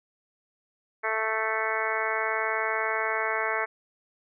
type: harmonic tone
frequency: 220.2 Hz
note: A3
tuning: 2 cents sharp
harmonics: 2 / 3 / 4 / 5 / 6 / 7 / 8 / 9 / 10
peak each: -34 / -34 / -34 / -34 / -34 / -34 / -34 / -34 / -34 dBFS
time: 1.03-3.66 s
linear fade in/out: 20 ms
effects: none